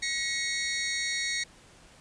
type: tone pair together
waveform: 20% pulse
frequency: 1900.3 / 2201 Hz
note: A#6 / C#7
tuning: +33 / -13 cents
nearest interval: minor third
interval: 254 cents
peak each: -26 dBFS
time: 0.02-1.44 s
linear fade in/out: 10 ms
effects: pink hiss -55 dBFS RMS until 2 s + resampled to 22050 Hz